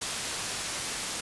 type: low-pass noise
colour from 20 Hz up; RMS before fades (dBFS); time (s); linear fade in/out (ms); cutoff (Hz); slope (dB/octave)
white; -34; 0.01-1.21; 10; 9600; 12
effects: resampled to 24000 Hz